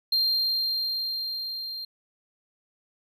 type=tone with level ramp; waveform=triangle; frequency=4186 Hz; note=C8; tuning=in tune; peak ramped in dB=-19 to -32 dBFS; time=0.12-1.85 s; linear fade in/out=5 ms; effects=none